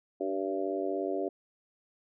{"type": "harmonic tone with a mistuned harmonic", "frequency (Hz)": 96.4, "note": "G2", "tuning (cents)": -28, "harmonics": [3, 4, 5, 6, 7], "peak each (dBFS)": [-36, -33, -39, -37, -37], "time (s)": [0.2, 1.29], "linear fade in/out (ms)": 10, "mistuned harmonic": 3, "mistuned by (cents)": 27, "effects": []}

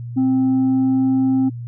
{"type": "tone with pitch glide", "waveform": "sine", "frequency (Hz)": [261.6, 263.4], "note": ["C4", "C4"], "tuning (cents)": [0, 12], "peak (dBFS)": -11, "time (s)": [0.16, 1.5], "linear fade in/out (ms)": 20, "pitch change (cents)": 12, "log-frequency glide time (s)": [0.4, 1.1], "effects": ["tanh soft clip ceiling -13 dBFS", "added 119 Hz sine -27 dBFS peak until 1.67 s"]}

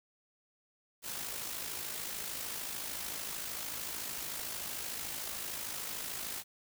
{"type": "noise with amplitude modulation", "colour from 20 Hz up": "white", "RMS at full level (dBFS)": -38, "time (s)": [1.02, 6.44], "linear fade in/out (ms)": 50, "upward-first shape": "sine", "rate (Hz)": 53.4, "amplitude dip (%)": 45, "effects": []}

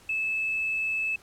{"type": "tone with tanh clipping", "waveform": "triangle", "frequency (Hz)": 2612, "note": "E7", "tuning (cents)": -17, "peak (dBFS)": -25, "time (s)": [0.09, 1.16], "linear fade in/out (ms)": 5, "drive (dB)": 1, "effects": ["pink hiss -55 dBFS RMS until 1.22 s", "low-pass 12000 Hz 12 dB/octave"]}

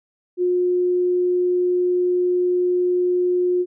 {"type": "tone", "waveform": "sine", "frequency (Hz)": 358.9, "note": "F4", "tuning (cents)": 47, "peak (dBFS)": -16, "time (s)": [0.37, 3.66], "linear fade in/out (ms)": 50, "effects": []}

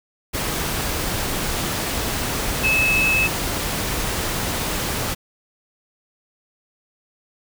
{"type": "tone in noise", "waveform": "sine", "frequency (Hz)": 2596, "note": "E7", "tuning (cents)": -27, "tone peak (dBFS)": -16, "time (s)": [2.63, 3.28], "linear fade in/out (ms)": 20, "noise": "pink", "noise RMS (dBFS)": -24, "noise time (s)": [0.33, 5.15], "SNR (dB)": 5, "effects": []}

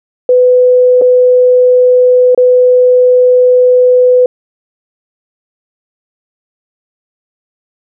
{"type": "tone with dropouts", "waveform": "sine", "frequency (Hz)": 500, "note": "B4", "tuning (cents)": 21, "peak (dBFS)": -3, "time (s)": [0.29, 4.26], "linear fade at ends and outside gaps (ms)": 2, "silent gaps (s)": [[1.014, 1.019], [2.348, 2.376]], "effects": []}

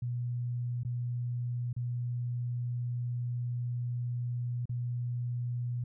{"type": "tone with dropouts", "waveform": "sine", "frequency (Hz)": 121.6, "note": "B2", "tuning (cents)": -26, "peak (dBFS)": -31, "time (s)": [0.02, 5.84], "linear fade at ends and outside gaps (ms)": 5, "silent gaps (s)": [[0.834, 0.849], [1.73, 1.764], [4.656, 4.693]], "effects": []}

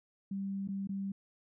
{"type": "tone with dropouts", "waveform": "sine", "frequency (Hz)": 196, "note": "G3", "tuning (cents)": 0, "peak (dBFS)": -34, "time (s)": [0.31, 1.12], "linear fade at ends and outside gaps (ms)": 5, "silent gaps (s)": [[0.676, 0.686], [0.873, 0.891]], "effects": []}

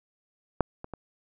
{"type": "clicks", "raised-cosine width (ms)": 1, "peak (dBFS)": [-7, -24, -23], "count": 3, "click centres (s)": [0.607, 0.844, 0.937], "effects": []}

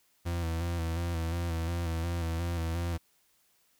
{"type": "tone with vibrato", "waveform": "40% pulse", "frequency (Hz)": 84, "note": "E2", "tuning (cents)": 33, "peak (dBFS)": -29, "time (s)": [0.25, 2.98], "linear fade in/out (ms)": 20, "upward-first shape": "square", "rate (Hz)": 2.8, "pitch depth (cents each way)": 37, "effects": ["white hiss -69 dBFS RMS until 3.79 s"]}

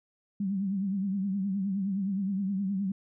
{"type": "tone with vibrato", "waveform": "sine", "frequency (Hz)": 195.2, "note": "G3", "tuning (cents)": -7, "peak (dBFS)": -27, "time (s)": [0.4, 2.92], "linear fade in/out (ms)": 5, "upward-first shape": "triangle", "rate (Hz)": 9.6, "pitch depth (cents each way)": 100, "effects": []}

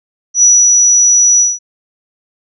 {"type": "tone with ADSR envelope", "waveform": "sine", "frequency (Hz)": 5880, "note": "F#8", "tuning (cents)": -12, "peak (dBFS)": -3, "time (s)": [0.34, 1.59], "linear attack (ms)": 87, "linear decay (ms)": 240, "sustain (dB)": -2, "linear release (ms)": 190, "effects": []}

